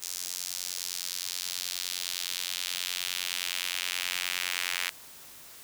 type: tone with high-pass filter sweep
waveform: sawtooth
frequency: 89.6 Hz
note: F2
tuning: 45 cents sharp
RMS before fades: -34 dBFS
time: 0.02-4.9 s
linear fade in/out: 10 ms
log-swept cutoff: 6000 to 2200 Hz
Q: 1.5
effects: white hiss -49 dBFS RMS until 5.63 s